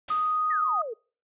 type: noise with exponential decay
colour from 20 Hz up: white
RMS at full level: -35 dBFS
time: 0.08-0.68 s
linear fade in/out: 5 ms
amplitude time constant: 130 ms
type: tone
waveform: sine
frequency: 1244.5 Hz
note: D#6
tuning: in tune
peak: -23 dBFS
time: 0.1-0.82 s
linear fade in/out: 5 ms
type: exponential sweep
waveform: sine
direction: down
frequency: 1966 to 424.5 Hz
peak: -31 dBFS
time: 0.5-0.94 s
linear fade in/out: 10 ms
effects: noise-tail reverb RT60 0.4 s tail -26 dB re dry + resampled to 8000 Hz

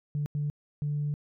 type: tone bursts at uneven times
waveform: sine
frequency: 146.83 Hz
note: D3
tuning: in tune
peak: -26 dBFS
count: 3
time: 0.15-0.26 / 0.35-0.5 / 0.82-1.14 s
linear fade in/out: 0 ms
effects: tanh soft clip ceiling -23 dBFS

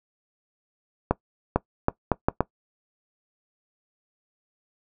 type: accelerating click train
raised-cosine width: 1 ms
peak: -5 dBFS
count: 6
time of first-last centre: 1.11-2.406 s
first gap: 450 ms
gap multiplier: 0.72
effects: noise-tail reverb RT60 0.1 s tail -20 dB re dry

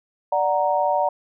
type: chord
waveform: sine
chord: D augmented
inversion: none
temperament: equal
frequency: 587.3 / 740 / 932.3 Hz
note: D5 / F#5 / A#5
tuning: 0 / 0 / 0 cents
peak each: -22 dBFS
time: 0.32-1.09 s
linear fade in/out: 5 ms
effects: none

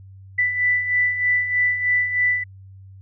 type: beating tone pair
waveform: sine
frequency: 1980 / 1983.2 Hz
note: B6 / B6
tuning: +4 / +7 cents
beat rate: 3.2 Hz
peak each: -25 / -18 dBFS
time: 0.38-2.44 s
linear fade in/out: 10 ms
effects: added 96 Hz sine -40 dBFS peak until 3.01 s

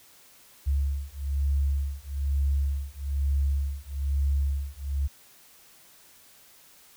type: beating tone pair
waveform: sine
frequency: 69.3 / 70.4 Hz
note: C#2 / C#2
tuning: 0 / +27 cents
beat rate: 1.1 Hz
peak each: -27 dBFS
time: 0.66-5.08 s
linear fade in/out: 20 ms
effects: white hiss -55 dBFS RMS until 6.96 s

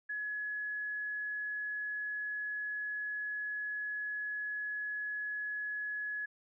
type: tone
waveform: sine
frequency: 1692 Hz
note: G#6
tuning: 32 cents sharp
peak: -35 dBFS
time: 0.09-6.26 s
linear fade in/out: 10 ms
effects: none

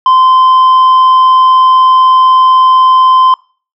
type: tone with tanh clipping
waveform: sine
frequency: 1034 Hz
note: C6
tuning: 21 cents flat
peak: -4 dBFS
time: 0.06-3.34 s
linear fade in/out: 2 ms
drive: 4 dB
effects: noise-tail reverb RT60 0.4 s tail -24 dB re dry

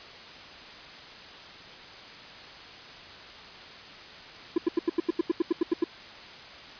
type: tone bursts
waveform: triangle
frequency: 338.4 Hz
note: E4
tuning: 45 cents sharp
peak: -18 dBFS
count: 13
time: 4.56-5.841 s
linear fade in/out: 5 ms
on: 21 ms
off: 84 ms
effects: white hiss -45 dBFS RMS until 6.79 s + resampled to 11025 Hz

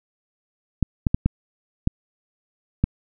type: clicks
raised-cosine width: 5 ms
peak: -5 dBFS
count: 6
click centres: 0.827 / 1.068 / 1.145 / 1.26 / 1.874 / 2.84 s
effects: none

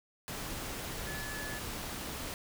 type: tone in noise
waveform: sine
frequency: 1718 Hz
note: A6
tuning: 42 cents flat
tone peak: -42 dBFS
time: 1.07-1.59 s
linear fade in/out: 0 ms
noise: pink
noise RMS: -40 dBFS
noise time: 0.28-2.34 s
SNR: -5 dB
effects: none

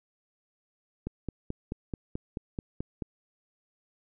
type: click train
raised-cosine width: 3 ms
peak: -20 dBFS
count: 10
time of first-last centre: 1.07-3.022 s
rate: 4.61 Hz
effects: none

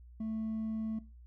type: tone with hard clipping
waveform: sine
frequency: 220.4 Hz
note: A3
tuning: 3 cents sharp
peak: -35 dBFS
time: 0.2-0.99 s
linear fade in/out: 5 ms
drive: 2 dB
effects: noise-tail reverb RT60 0.3 s tail -18 dB re dry + added 60 Hz sine -51 dBFS peak until 1.26 s

